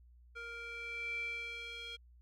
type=tone with band-pass filter sweep; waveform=square; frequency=467.5 Hz; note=A#4; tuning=5 cents sharp; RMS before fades=-43 dBFS; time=0.35-1.97 s; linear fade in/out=20 ms; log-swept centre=1800 to 3000 Hz; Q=8.1; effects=added 60 Hz sine -58 dBFS peak until 2.21 s